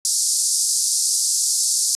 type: band-pass noise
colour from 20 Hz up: white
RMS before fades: -20 dBFS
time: 0.05-1.95 s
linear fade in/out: 0 ms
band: 4700 to 10000 Hz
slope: 48 dB/octave
effects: resampled to 32000 Hz